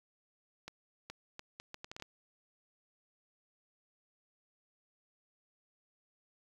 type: accelerating click train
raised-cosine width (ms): 0.2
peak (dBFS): -27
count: 10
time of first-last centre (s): 0.68-2.024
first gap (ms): 420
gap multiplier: 0.7
effects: 9-bit